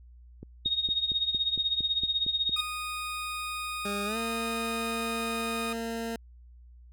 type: click train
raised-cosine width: 3 ms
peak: -28 dBFS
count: 10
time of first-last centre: 0.43-2.494 s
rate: 4.36 Hz
type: tone with tremolo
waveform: sine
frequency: 3729 Hz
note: A#7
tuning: in tune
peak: -22 dBFS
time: 0.65-2.61 s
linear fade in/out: 10 ms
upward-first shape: triangle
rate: 16 Hz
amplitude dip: 85%
type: tone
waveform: 20% pulse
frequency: 1239 Hz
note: D#6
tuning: 8 cents flat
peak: -28 dBFS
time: 2.56-5.73 s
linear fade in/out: 5 ms
type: tone with pitch glide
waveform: 20% pulse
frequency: 202.7 to 228.8 Hz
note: G#3 to A#3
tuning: -42 to -32 cents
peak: -27 dBFS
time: 3.85-6.16 s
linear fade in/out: 2 ms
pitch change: +210 cents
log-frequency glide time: 4.05-4.17 s
effects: added 60 Hz sine -49 dBFS peak until 6.92 s